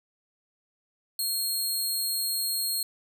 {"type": "tone", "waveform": "15% pulse", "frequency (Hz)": 4255, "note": "C8", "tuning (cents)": 28, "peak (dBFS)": -20, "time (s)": [1.19, 2.83], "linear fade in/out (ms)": 2, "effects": []}